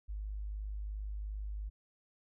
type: tone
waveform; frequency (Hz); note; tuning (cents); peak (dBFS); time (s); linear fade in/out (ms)
sine; 51.4; G#1; -17; -37; 0.08-1.7; 20
effects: none